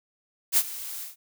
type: noise with ADSR envelope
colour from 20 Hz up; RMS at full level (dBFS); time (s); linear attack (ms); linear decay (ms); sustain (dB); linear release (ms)
blue; -18; 0.52-1.16; 55; 49; -18; 140
effects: none